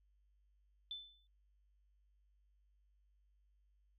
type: tone with exponential decay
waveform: sine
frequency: 3520 Hz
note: A7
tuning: in tune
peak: -40 dBFS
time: 0.91-1.27 s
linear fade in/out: 1 ms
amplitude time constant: 78 ms
effects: added 50 Hz sine -70 dBFS peak until 3.98 s + AAC 48 kbps